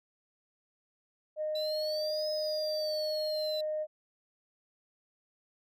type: tone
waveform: sine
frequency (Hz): 615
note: D#5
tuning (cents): -20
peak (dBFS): -30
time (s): 1.36-3.87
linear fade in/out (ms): 50
type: exponential two-way sweep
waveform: triangle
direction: up then down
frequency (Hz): 3951 to 5100 to 3979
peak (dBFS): -34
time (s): 1.55-3.61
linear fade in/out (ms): 5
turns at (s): 2.29
effects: tanh soft clip ceiling -25 dBFS